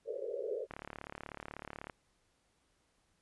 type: band-pass noise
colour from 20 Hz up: white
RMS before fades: -39 dBFS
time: 0.05-0.67 s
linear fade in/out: 50 ms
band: 390 to 570 Hz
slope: 96 dB/octave
type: click train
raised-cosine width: 0.5 ms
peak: -28 dBFS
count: 44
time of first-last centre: 0.71-1.898 s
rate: 36.2 Hz
effects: pink hiss -75 dBFS RMS until 3.21 s + resampled to 24000 Hz